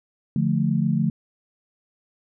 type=chord; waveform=sine; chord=D minor; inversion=none; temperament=equal; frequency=146.83 / 174.61 / 220 Hz; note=D3 / F3 / A3; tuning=0 / 0 / 0 cents; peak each=-23 dBFS; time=0.36-1.1 s; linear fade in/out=2 ms; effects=none